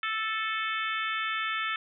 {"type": "harmonic tone with a mistuned harmonic", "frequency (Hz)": 440, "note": "A4", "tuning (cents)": 0, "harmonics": [3, 4, 5, 6, 7, 8], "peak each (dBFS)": [-32, -34, -36, -38, -39, -40], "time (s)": [0.03, 1.76], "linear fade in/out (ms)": 2, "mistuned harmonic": 6, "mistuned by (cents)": -25, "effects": []}